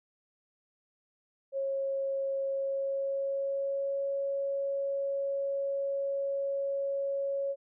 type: tone with pitch glide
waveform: sine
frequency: 545 to 553.9 Hz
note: C#5 to C#5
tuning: -29 to -1 cents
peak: -29 dBFS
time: 1.52-7.56 s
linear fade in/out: 50 ms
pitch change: +28 cents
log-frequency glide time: 2.48-4.04 s
effects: none